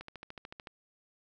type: click train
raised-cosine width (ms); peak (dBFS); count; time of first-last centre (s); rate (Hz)
0.3; -28; 10; 0.01-0.672; 13.6
effects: none